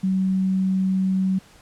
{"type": "tone", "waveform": "sine", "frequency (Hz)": 189.1, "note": "F#3", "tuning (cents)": 38, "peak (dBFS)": -18, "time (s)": [0.03, 1.39], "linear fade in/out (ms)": 10, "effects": ["pink hiss -51 dBFS RMS until 1.61 s", "low-pass 10000 Hz 12 dB/octave"]}